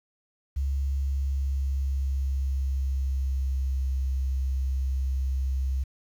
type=tone with pitch glide; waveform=sine; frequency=68.6 to 66.07 Hz; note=C#2 to C2; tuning=-17 to +17 cents; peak=-24 dBFS; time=0.56-5.84 s; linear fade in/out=10 ms; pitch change=-66 cents; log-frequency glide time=0.94-3.92 s; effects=9-bit